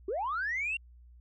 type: linear sweep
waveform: sine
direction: up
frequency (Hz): 349.2 to 2787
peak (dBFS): -29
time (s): 0.08-0.77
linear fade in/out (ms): 5
effects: tanh soft clip ceiling -26 dBFS + added 60 Hz sine -52 dBFS peak until 1.2 s